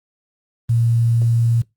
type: tone with quantisation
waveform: sine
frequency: 116.54 Hz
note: A#2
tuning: in tune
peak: -13 dBFS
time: 0.69-1.62 s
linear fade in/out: 10 ms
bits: 7
effects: noise-tail reverb RT60 0.2 s tail -23 dB re dry + Opus 32 kbps